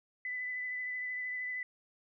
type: tone with vibrato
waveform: sine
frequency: 2000 Hz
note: B6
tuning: 21 cents sharp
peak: -35 dBFS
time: 0.25-1.63 s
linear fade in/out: 2 ms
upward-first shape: sine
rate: 13 Hz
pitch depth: 14 cents each way
effects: none